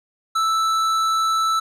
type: tone with tanh clipping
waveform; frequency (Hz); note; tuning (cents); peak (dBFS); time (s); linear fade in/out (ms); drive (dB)
triangle; 1318.5; E6; 0; -19; 0.35-1.6; 10; 17
effects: none